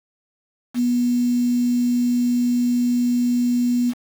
sine tone with quantisation, 243.8 Hz, B3, 22 cents flat, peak -16 dBFS, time 0.74-3.94 s, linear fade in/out 50 ms, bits 6, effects none

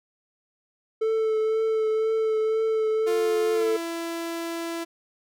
triangle tone with vibrato, 440 Hz, A4, in tune, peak -19 dBFS, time 1.01-3.77 s, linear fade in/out 10 ms, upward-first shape triangle, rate 2 Hz, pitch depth 19 cents each way
sawtooth tone with pitch glide, 350.8 to 334.6 Hz, F4 to E4, +8 to +26 cents, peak -25 dBFS, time 3.06-4.85 s, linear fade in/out 20 ms, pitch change -82 cents, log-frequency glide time 3.53-3.67 s
effects none

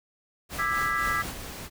pink noise with tremolo, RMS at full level -35 dBFS, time 0.49-1.34 s, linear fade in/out 50 ms, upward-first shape sine, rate 3.9 Hz, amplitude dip 50%
sine chord, E dominant seventh, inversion third, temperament just, 1186.7 / 1318.5 / 1648.1 / 1977.8 Hz, D6 / E6 / G#6 / B6, +18 / 0 / -14 / +2 cents, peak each -30 dBFS, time 0.58-1.23 s, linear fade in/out 20 ms
pink noise, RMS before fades -39 dBFS, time 1.03-1.7 s, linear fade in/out 50 ms
effects none

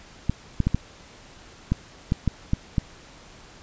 clicks, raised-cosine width 5 ms, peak -8 dBFS, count 9, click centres 0.296 / 0.603 / 0.67 / 0.746 / 1.72 / 2.121 / 2.277 / 2.534 / 2.782 s, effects pink hiss -48 dBFS RMS until 3.62 s + resampled to 16000 Hz

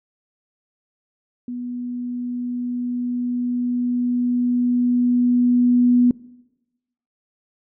sine tone with level ramp, 245 Hz, B3, 14 cents flat, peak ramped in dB -26 to -11 dBFS, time 1.48-6.11 s, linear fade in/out 2 ms, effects noise-tail reverb RT60 1.0 s tail -22 dB re dry

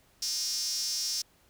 sawtooth tone with high-pass filter, 307.8 Hz, D#4, 19 cents flat, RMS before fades -32 dBFS, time 0.22-1.22 s, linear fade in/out 5 ms, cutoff 5400 Hz, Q 7, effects pink hiss -64 dBFS RMS until 1.49 s

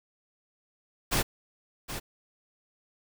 pink noise with echo, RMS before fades -26 dBFS, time 1.11-1.23 s, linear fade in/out 20 ms, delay 770 ms, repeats 1, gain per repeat -10 dB, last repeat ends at 2 s, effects none

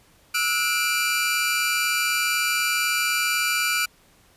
sawtooth tone cluster, 1314 / 1452 / 2364 Hz, E6 / F#6 / D7, -6 / -33 / +11 cents, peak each -25 / -22 / -20 dBFS, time 0.34-3.86 s, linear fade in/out 10 ms, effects pink hiss -57 dBFS RMS until 4.36 s + resampled to 32000 Hz

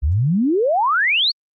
sine exponential sweep, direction up, 64.7 to 4571 Hz, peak -14 dBFS, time 0.02-1.32 s, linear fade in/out 20 ms, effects Opus 48 kbps

